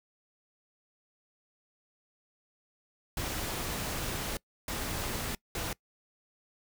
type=noise bursts at uneven times; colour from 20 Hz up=pink; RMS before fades=-35 dBFS; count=3; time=3.17-4.37 / 4.68-5.35 / 5.55-5.73 s; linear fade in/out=2 ms; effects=noise-tail reverb RT60 0.1 s tail -23 dB re dry